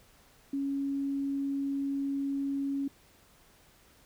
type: tone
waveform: sine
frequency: 277.2 Hz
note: C#4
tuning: in tune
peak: -29 dBFS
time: 0.53-2.88 s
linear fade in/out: 5 ms
effects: pink hiss -61 dBFS RMS until 4.05 s